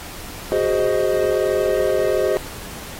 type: chord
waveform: triangle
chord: Ab dominant seventh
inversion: third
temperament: equal with one note detuned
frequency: 374.1 / 415.3 / 523.3 / 622.3 Hz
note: Gb4 / Ab4 / C5 / Eb5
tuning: +19 / 0 / 0 / 0 cents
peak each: -20 dBFS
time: 0.52-2.37 s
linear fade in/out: 0 ms
effects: pink hiss -35 dBFS RMS until 2.99 s + AAC 48 kbps